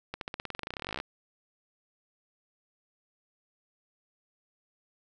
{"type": "accelerating click train", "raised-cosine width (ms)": 0.3, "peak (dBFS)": -19, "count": 26, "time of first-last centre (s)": [0.14, 1.001], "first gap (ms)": 72, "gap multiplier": 0.93, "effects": []}